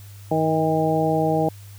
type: harmonic tone with a mistuned harmonic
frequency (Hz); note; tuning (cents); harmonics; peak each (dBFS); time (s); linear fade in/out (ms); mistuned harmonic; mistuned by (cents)
158.3; D#3; +30; 1 / 2 / 3 / 4 / 5; -24 / -24 / -24 / -24 / -24; 0.31-1.49; 5; 5; +24
effects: added 100 Hz sine -39 dBFS peak until 1.78 s + white hiss -50 dBFS RMS until 1.78 s